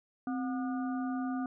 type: harmonic tone with a mistuned harmonic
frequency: 242.4 Hz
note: B3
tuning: 32 cents flat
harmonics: 1 / 3 / 5 / 6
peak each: -32 / -41 / -45 / -48 dBFS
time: 0.27-1.46 s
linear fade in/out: 2 ms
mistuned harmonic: 1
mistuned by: +120 cents
effects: none